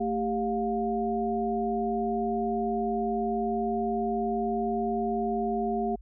sine tone cluster, 225.1 / 396.1 / 710 Hz, A3 / G4 / F5, +40 / +18 / +28 cents, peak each -30 dBFS, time 0-5.96 s, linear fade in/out 10 ms, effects added 50 Hz sine -45 dBFS peak until 6.01 s

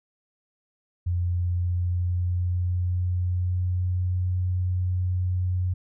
sine tone with pitch glide, 88.1 to 90.94 Hz, F2 to F#2, +16 to -29 cents, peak -22 dBFS, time 1.06-5.74 s, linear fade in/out 10 ms, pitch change +55 cents, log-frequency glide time 1.21-4.31 s, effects none

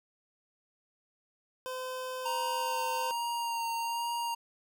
25% pulse tone, 512 Hz, C5, 38 cents flat, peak -32 dBFS, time 1.66-3.11 s, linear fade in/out 0 ms
square tone with vibrato, 932.3 Hz, A#5, in tune, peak -32 dBFS, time 2.25-4.35 s, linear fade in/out 10 ms, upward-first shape sine, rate 1.2 Hz, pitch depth 19 cents each way
effects none

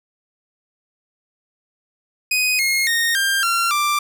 sawtooth tone with pitch steps, 2500 / 2151 / 1851.4 / 1593.2 / 1371 / 1179.8 Hz, D#7 / C7 / A#6 / G6 / F6 / D6, +8 / +47 / -12 / +28 / -32 / +8 cents, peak -13 dBFS, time 2.31-3.99 s, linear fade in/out 5 ms, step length 280 ms, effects none

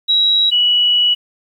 sine tone pair in turn, 3867 / 2937 Hz, B7 / F#7, -37 / -13 cents, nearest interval perfect fourth, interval 476 cents, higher first, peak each -10 dBFS, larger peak neither, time 0.08-0.51 / 0.51-1.15 s, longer second, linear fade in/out 20 ms, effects 8-bit

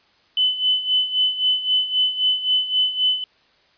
sine tone with tremolo, 3017 Hz, F#7, 33 cents sharp, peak -14 dBFS, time 0.37-3.24 s, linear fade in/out 2 ms, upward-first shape sine, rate 3.8 Hz, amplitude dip 75%, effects white hiss -58 dBFS RMS until 3.77 s + resampled to 11025 Hz

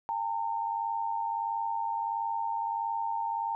sine tone pair together, 809.5 / 911 Hz, G#5 / A#5, -45 / -40 cents, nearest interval major second, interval 205 cents, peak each -35 / -30 dBFS, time 0.09-3.55 s, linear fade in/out 0 ms, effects none

